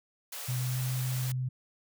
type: high-pass noise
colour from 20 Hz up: white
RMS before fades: -40 dBFS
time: 0.32-1.32 s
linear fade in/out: 5 ms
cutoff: 440 Hz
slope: 48 dB/octave
type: tone with pitch glide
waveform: sine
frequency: 126 to 127.98 Hz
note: B2 to C3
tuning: +35 to -38 cents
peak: -29 dBFS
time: 0.48-1.49 s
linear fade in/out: 10 ms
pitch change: +27 cents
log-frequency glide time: 0.59-0.8 s
effects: none